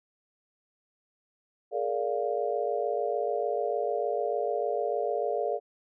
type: chord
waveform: sine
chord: Bb dominant seventh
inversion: third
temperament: just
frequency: 419.5 / 466.2 / 582.7 / 699.2 Hz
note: Ab4 / Bb4 / D5 / F5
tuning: +17 / 0 / -14 / +2 cents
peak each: -32 dBFS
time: 1.71-5.6 s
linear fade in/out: 50 ms
effects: none